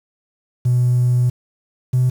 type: tone pair in turn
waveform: triangle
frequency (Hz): 123.47 / 126.5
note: B2 / B2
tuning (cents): 0 / +42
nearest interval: unison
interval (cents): 42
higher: second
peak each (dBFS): -9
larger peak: neither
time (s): 0.65-1.3 / 1.93-2.1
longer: first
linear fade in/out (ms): 10
effects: tanh soft clip ceiling -9 dBFS + 7-bit